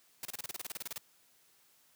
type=noise bursts; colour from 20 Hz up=white; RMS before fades=-40 dBFS; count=15; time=0.23-0.98 s; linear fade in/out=2 ms; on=22 ms; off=30 ms; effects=white hiss -67 dBFS RMS until 1.95 s + high-pass 100 Hz 12 dB/octave